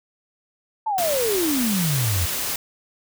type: exponential sweep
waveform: sine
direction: down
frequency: 906 to 81 Hz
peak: -20 dBFS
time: 0.86-2.26 s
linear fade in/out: 10 ms
type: noise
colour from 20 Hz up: white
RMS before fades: -26 dBFS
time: 0.98-2.56 s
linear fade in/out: 2 ms
effects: none